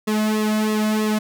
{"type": "tone with flanger", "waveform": "sawtooth", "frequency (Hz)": 214.7, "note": "A3", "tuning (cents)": -42, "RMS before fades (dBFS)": -20, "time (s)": [0.07, 1.19], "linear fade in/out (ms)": 10, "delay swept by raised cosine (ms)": [1.3, 2.19], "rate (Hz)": 3.1, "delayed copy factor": -0.9, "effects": []}